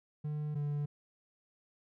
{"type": "tone pair in turn", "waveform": "triangle", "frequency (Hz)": [150, 145.98], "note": ["D3", "D3"], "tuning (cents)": [37, -10], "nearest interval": "unison", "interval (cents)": 47, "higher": "first", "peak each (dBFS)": [-32, -30], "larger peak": "second", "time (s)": [[0.24, 0.55], [0.55, 0.86]], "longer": "neither", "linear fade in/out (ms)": 10, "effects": []}